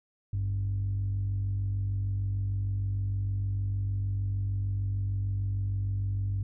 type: tone pair together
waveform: sine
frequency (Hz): 52.44 / 99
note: G#1 / G2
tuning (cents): +17 / +18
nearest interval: major seventh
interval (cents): 1101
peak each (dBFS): -34 / -26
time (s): 0.33-6.43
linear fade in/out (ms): 5
effects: tanh soft clip ceiling -24 dBFS